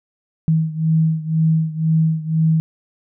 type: beating tone pair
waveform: sine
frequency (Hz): 159.3 / 161.3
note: D#3 / E3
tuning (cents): +41 / -37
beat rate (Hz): 2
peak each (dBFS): -16 / -19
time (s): 0.48-2.6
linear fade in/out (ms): 0
effects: none